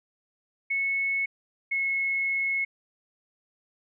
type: tone pair in turn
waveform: sine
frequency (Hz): 2200 / 2182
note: C#7 / C#7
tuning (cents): -14 / -28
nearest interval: unison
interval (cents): 14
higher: first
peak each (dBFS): -24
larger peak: neither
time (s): 0.7-1.26 / 1.71-2.65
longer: second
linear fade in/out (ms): 10
effects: none